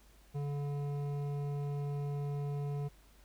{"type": "tone with hard clipping", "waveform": "triangle", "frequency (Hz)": 143.5, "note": "D3", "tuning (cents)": -40, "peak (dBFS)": -36, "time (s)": [0.34, 2.89], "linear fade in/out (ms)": 20, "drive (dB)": 15, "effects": ["added 50 Hz sine -60 dBFS peak until 3.24 s", "pink hiss -65 dBFS RMS until 3.24 s"]}